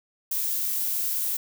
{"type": "noise", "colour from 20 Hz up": "violet", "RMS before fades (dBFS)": -27, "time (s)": [0.31, 1.37], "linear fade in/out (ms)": 5, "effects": []}